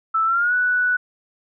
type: tone with pitch glide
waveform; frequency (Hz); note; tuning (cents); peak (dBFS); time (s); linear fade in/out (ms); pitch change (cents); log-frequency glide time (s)
sine; 1318.5 to 1480; E6 to F#6; 0 to 0; -16; 0.14-0.97; 10; +200; 0.25-0.54
effects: none